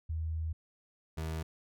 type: tone pair in turn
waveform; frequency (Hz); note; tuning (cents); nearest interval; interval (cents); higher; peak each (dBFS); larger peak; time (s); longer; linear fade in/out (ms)
sine / 30% pulse; 80.1 / 79.77; E2 / D#2; -49 / +44; unison; 7; first; -32 / -32; neither; 0.09-0.53 / 1.17-1.43; first; 10
effects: none